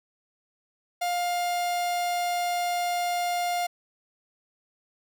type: tone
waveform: 45% pulse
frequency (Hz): 705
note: F5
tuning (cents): +16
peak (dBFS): -25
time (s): 1.01-3.67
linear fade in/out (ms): 10
effects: none